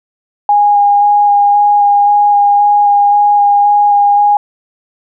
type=tone with vibrato; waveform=sine; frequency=819 Hz; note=G#5; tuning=24 cents flat; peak=-5 dBFS; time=0.49-4.37 s; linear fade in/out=2 ms; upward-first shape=square; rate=1.9 Hz; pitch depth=9 cents each way; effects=none